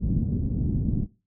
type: low-pass noise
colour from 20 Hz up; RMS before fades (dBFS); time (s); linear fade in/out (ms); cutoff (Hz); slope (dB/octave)
white; -25; 0-1.07; 50; 220; 24
effects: noise-tail reverb RT60 0.3 s tail -19 dB re dry